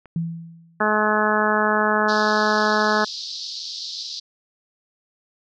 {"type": "click", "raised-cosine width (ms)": 0.5, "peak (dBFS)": -29, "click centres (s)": 0.057}
{"type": "tone with exponential decay", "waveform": "sine", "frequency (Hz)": 166.3, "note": "E3", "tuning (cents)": 16, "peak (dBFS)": -19, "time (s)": [0.16, 0.85], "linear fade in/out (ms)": 2, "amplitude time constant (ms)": 150}
{"type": "harmonic tone", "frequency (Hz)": 212.9, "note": "G#3", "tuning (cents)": 43, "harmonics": [1, 2, 3, 4, 5, 6, 7, 8], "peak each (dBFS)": [-25, -25, -25, -25, -25, -25, -25, -25], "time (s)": [0.8, 3.05], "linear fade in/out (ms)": 10}
{"type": "band-pass noise", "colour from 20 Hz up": "pink", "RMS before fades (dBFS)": -32, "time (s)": [2.08, 4.2], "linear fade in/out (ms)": 10, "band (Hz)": [3900, 5200], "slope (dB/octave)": 48}
{"effects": []}